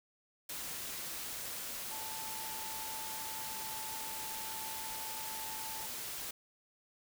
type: tone in noise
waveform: sine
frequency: 880 Hz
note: A5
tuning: in tune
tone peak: -46 dBFS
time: 1.91-5.86 s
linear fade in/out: 5 ms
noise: white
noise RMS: -42 dBFS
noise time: 0.49-6.31 s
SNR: -7 dB
effects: none